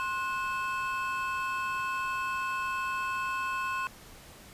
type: tone cluster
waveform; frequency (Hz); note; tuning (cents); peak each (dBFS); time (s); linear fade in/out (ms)
triangle; 1058 / 1467 / 2610; C6 / F#6 / E7; +19 / -15 / -18; -30 / -34 / -36; 0-3.87; 0
effects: pink hiss -51 dBFS RMS until 4.53 s + resampled to 32000 Hz